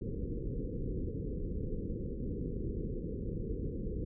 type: low-pass noise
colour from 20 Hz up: pink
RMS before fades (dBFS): -37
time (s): 0.01-4.05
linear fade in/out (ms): 10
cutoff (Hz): 500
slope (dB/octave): 96
effects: none